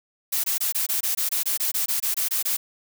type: noise bursts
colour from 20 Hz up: blue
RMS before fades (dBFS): -24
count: 16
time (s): 0.32-2.57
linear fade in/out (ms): 10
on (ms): 120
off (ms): 22
effects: none